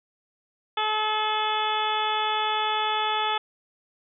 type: harmonic tone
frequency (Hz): 430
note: A4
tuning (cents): -40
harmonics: 1 / 2 / 3 / 4 / 5 / 6 / 7 / 8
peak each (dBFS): -35 / -26 / -29 / -36 / -37 / -35 / -35 / -31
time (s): 0.77-3.38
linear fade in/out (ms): 5
effects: none